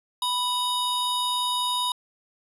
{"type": "tone pair together", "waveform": "square", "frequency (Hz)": [987.8, 3733], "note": ["B5", "A#7"], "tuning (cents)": [0, 2], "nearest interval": "octave + major seventh", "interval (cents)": 2302, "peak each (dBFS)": -27, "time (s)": [0.22, 1.92], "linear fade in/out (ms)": 2, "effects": ["resampled to 32000 Hz"]}